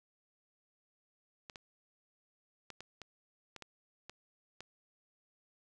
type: clicks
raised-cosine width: 0.2 ms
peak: -29 dBFS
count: 9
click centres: 1.498 / 1.558 / 2.703 / 2.806 / 3.017 / 3.563 / 3.623 / 4.096 / 4.606 s
effects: none